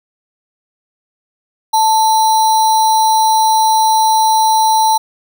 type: tone with sample-and-hold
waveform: sine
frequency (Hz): 880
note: A5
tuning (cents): 0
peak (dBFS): -8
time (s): 1.73-4.98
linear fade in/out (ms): 10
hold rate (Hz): 4900
effects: none